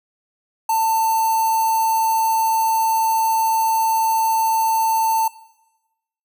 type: tone with notch filter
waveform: square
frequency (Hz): 893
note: A5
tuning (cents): +25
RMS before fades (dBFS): -18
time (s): 0.69-5.28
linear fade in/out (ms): 5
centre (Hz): 3300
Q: 0.53
effects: noise-tail reverb RT60 1.0 s tail -18 dB re dry